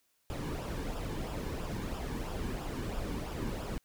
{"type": "noise with flanger", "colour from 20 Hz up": "brown", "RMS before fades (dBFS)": -37, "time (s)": [0.3, 3.78], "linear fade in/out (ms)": 0, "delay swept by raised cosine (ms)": [0.47, 1.57], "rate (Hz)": 3, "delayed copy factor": -0.55, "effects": ["white hiss -74 dBFS RMS until 3.84 s"]}